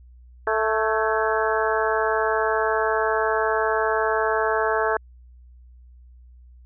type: harmonic tone with a mistuned harmonic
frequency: 220 Hz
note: A3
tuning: in tune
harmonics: 2 / 3 / 4 / 5 / 6 / 7 / 8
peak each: -24 / -26 / -27 / -28 / -29 / -29 / -30 dBFS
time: 0.47-4.97 s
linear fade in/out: 2 ms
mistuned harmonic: 8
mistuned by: -75 cents
effects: added 61 Hz sine -45 dBFS peak until 6.65 s